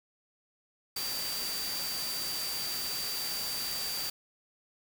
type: tone in noise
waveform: sine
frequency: 4657 Hz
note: D8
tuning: 15 cents flat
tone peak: -35 dBFS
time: 0.96-4.1 s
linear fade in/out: 5 ms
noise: white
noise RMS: -37 dBFS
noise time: 0.96-4.1 s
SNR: -1 dB
effects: none